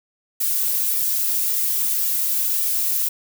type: noise with flanger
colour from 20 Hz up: violet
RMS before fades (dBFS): -21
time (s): 0.4-3.09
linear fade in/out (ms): 10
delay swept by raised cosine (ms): 1.9 to 2.88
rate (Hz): 1.8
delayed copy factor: -0.65
effects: none